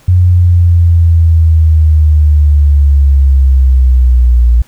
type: linear sweep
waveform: sine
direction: down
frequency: 90.7 to 58.4 Hz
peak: -3 dBFS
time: 0.08-4.62 s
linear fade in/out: 5 ms
effects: pink hiss -45 dBFS RMS until 4.67 s